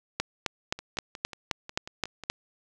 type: two click trains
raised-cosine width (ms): 0.2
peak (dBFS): -22 / -9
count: 9 / 9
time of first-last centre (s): 0.79-2.237 / 0.2-2.3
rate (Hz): 5.53 / 3.81
effects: none